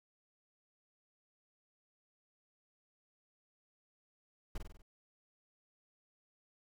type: noise with echo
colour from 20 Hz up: brown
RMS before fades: -38 dBFS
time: 4.55-4.58 s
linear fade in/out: 5 ms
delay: 48 ms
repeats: 5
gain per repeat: -4 dB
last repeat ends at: 4.82 s
effects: none